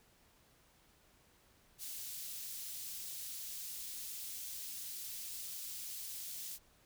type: high-pass noise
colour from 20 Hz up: white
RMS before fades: -45 dBFS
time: 1.78-6.59 s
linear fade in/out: 50 ms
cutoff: 3800 Hz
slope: 12 dB/octave
effects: pink hiss -68 dBFS RMS until 6.85 s